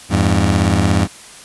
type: beating tone pair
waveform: 20% pulse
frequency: 85 / 102 Hz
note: F2 / G#2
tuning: -46 / -31 cents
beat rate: 17 Hz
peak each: -10 dBFS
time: 0.09-1.08 s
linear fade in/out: 50 ms
effects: white hiss -38 dBFS RMS until 1.44 s + resampled to 24000 Hz